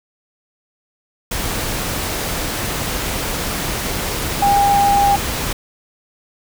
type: tone in noise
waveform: sine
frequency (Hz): 804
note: G5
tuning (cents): +44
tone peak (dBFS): -11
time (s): 4.42-5.16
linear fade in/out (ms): 5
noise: pink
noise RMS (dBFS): -22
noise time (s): 1.31-5.53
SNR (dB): +8
effects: none